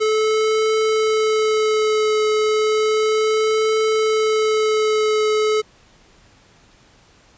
square tone with vibrato, 433 Hz, A4, 28 cents flat, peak -16 dBFS, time 0-5.62 s, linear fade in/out 20 ms, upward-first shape triangle, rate 0.33 Hz, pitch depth 17 cents each way, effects pink hiss -52 dBFS RMS until 7.37 s + resampled to 16000 Hz

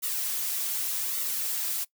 blue noise with flanger, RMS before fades -30 dBFS, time 0.02-1.85 s, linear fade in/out 20 ms, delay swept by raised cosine 1.2 to 4.9 ms, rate 0.86 Hz, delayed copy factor -0.6, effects noise-tail reverb RT60 0.1 s tail -21 dB re dry

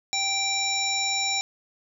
harmonic tone, 783 Hz, G5, 2 cents flat, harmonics 1 / 3 / 5 / 7 / 9, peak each -32 / -29 / -28 / -31 / -30 dBFS, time 0.13-1.41 s, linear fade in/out 0 ms, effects 9-bit

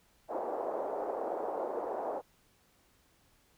pink band-pass noise, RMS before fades -36 dBFS, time 0.28-2.22 s, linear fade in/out 50 ms, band 430 to 810 Hz, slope 24 dB/octave, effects pink hiss -68 dBFS RMS until 3.57 s

